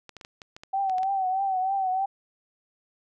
clicks, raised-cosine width 0.2 ms, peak -25 dBFS, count 10, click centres 0.093 / 0.167 / 0.212 / 0.249 / 0.418 / 0.565 / 0.635 / 0.897 / 0.983 / 1.032 s
sine tone with vibrato, 764 Hz, G5, 45 cents flat, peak -23 dBFS, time 0.73-2.06 s, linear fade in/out 10 ms, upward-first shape triangle, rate 3.2 Hz, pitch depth 70 cents each way
effects none

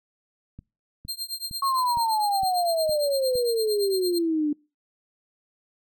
click train, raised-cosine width 5 ms, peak -28 dBFS, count 7, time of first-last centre 0.59-3.355 s, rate 2.17 Hz
sawtooth tone with tremolo, 4186 Hz, C8, in tune, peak -24 dBFS, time 1.08-4.19 s, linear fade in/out 10 ms, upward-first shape triangle, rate 8.8 Hz, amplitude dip 100%
sine exponential sweep, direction down, 1108.7 to 291.2 Hz, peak -21 dBFS, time 1.62-4.53 s, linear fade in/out 5 ms
effects noise-tail reverb RT60 0.3 s tail -26 dB re dry

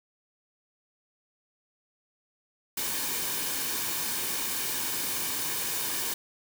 white noise with comb filter, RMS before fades -31 dBFS, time 2.77-6.14 s, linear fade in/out 5 ms, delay 1.5 ms, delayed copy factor -0.5, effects none

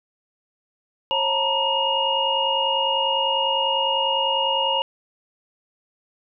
sine tone cluster, 543 / 903 / 953 / 2855 Hz, C#5 / A5 / A#5 / F7, -36 / +45 / +38 / +37 cents, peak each -26 / -25 / -26 / -22 dBFS, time 1.11-4.82 s, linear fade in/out 0 ms, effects none

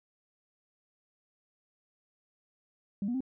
sine tone with pitch steps, 199.3 / 241.8 / 262.6 Hz, G3 / B3 / C4, +29 / -36 / +6 cents, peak -28 dBFS, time 3.02-3.206 s, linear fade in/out 2 ms, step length 62 ms, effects tanh soft clip ceiling -25 dBFS

